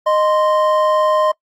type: tone pair together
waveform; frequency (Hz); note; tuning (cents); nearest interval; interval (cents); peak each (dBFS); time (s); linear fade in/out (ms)
triangle; 617.7 / 1044; D#5 / C6; -13 / -4; major sixth; 909; -12 / -14; 0.06-1.32; 10
effects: noise-tail reverb RT60 0.1 s tail -23 dB re dry + Opus 32 kbps